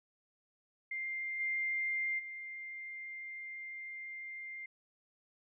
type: tone with level steps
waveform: sine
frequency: 2102 Hz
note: C7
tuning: 7 cents sharp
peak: -36 / -32 / -42 dBFS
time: 0.91-4.66 s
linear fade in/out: 5 ms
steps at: 1.39 / 2.18 s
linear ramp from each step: 20 ms
effects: none